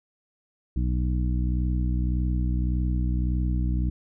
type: harmonic tone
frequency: 61.74 Hz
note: B1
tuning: in tune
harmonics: 1 / 2 / 3 / 4 / 5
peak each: -23 / -30 / -32 / -38 / -36 dBFS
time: 0.76-3.9 s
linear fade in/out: 5 ms
effects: none